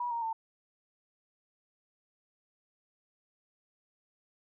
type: tone with pitch steps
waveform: sine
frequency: 969 / 933.3 / 898.9 Hz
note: B5 / A#5 / A5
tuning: -33 / +2 / +37 cents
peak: -31 dBFS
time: 0-0.33 s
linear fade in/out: 5 ms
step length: 110 ms
effects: none